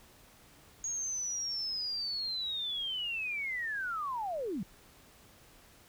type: linear sweep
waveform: sine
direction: down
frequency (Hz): 6645 to 161.8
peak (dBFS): -33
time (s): 0.84-4.63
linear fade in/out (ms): 2
effects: pink hiss -59 dBFS RMS until 5.88 s